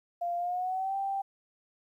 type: tone with pitch glide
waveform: sine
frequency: 695 to 784.6 Hz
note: F5 to G5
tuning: -9 to +1 cents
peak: -29 dBFS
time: 0.21-1.22 s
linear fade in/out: 10 ms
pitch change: +210 cents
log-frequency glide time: 0.37-0.96 s
effects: 11-bit